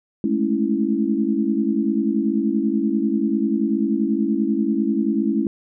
sine chord, A major seventh, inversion third, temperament equal with one note detuned, 209.7 / 220 / 277.2 / 329.6 Hz, G#3 / A3 / C#4 / E4, +17 / 0 / 0 / 0 cents, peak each -23 dBFS, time 0.24-5.47 s, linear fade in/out 2 ms, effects none

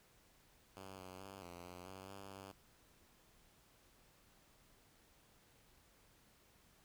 5% pulse tone with pitch steps, 96 / 92.7 / 97.3 / 87.3 / 89.5 / 95.1 / 98.5 / 97.1 Hz, G2 / F#2 / G2 / F2 / F2 / F#2 / G2 / G2, -36 / +4 / -12 / 0 / +43 / +48 / +9 / -16 cents, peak -40 dBFS, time 0.76-2.52 s, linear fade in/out 10 ms, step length 220 ms, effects pink hiss -69 dBFS RMS until 6.84 s

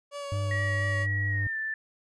30% pulse tone with vibrato, 568 Hz, C#5, 42 cents sharp, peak -32 dBFS, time 0.11-1.07 s, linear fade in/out 50 ms, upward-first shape sine, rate 4.3 Hz, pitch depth 19 cents each way
triangle tone, 100 Hz, G2, 35 cents sharp, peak -25 dBFS, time 0.32-1.47 s, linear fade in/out 0 ms
sine tone with pitch glide, 1913 to 1764.4 Hz, A#6 to A6, +44 to +4 cents, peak -29 dBFS, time 0.51-1.74 s, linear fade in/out 2 ms, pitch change -140 cents, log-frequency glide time 1.28-1.57 s
effects resampled to 22050 Hz

